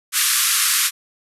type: band-pass noise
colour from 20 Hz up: white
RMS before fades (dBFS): -18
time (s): 0.12-0.91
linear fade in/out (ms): 50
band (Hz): 1100 to 13000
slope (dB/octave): 96
effects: none